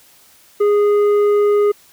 sine tone with tanh clipping, 412.7 Hz, G#4, 11 cents flat, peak -12 dBFS, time 0.6-1.72 s, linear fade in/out 10 ms, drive 7 dB, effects white hiss -49 dBFS RMS until 1.92 s

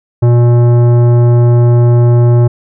triangle tone with tanh clipping, 120 Hz, B2, 49 cents flat, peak -6 dBFS, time 0.22-2.48 s, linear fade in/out 10 ms, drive 18 dB, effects none

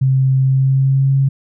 sine tone with pitch glide, 132.6 to 136.17 Hz, C3 to C#3, +23 to -31 cents, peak -10 dBFS, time 0.01-1.29 s, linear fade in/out 10 ms, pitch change +46 cents, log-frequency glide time 0.42-1.15 s, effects none

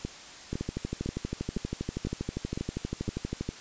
two click trains, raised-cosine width 3 ms, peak -18 / -19 dBFS, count 38 / 7, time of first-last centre 0.53-3.49 / 0.05-3.08 s, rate 12.5 / 1.98 Hz, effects white hiss -46 dBFS RMS until 3.6 s + resampled to 16000 Hz

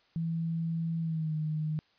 sine tone with pitch glide, 164.81 to 154.66 Hz, E3 to D#3, 0 to -10 cents, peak -29 dBFS, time 0.16-1.79 s, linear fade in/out 0 ms, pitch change -110 cents, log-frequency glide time 1-1.35 s, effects white hiss -67 dBFS RMS until 1.98 s + resampled to 11025 Hz

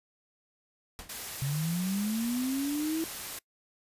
pink noise with exponential decay, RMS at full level -40 dBFS, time 0.99-1.22 s, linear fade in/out 0 ms, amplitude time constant 49 ms
white noise, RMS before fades -39 dBFS, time 1.09-3.39 s, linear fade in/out 5 ms
sine linear sweep, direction up, 133.5 to 328.6 Hz, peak -28 dBFS, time 1.42-3.04 s, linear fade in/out 0 ms
effects noise-tail reverb RT60 0.1 s tail -23 dB re dry + resampled to 32000 Hz

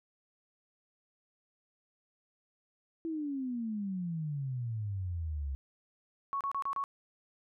sine exponential sweep, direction down, 333.2 to 66.6 Hz, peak -33 dBFS, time 3.05-5.55 s, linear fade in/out 0 ms
sine tone bursts, 1108.7 Hz, C#6, in tune, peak -31 dBFS, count 5, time 6.33-6.839 s, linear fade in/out 0 ms, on 77 ms, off 31 ms
effects none

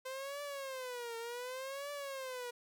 sawtooth tone with vibrato, 515 Hz, C5, 28 cents flat, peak -37 dBFS, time 0.05-2.51 s, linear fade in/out 10 ms, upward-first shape triangle, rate 0.67 Hz, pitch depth 210 cents each way, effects none

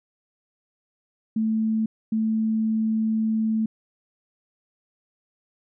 sine tone pair in turn, 220.3 / 220.3 Hz, A3 / A3, +2 / +2 cents, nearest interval unison, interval 0 cents, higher neither, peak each -20 dBFS, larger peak neither, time 1.36-1.86 / 2.12-3.66 s, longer second, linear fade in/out 5 ms, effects none

